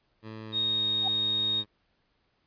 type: tone with pitch glide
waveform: 15% pulse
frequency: 110 to 105.09 Hz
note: A2 to G#2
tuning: 0 to +21 cents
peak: -33 dBFS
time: 0.22-1.66 s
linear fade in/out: 50 ms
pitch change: -79 cents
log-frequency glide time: 0.43-0.88 s
type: tone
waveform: sine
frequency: 3729 Hz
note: A#7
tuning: in tune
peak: -25 dBFS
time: 0.52-1.64 s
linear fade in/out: 50 ms
type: tone with exponential growth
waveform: sine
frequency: 773 Hz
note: G5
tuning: 24 cents flat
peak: -27 dBFS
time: 1-1.08 s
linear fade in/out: 5 ms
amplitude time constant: 16 ms
effects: pink hiss -72 dBFS RMS until 2.46 s + resampled to 11025 Hz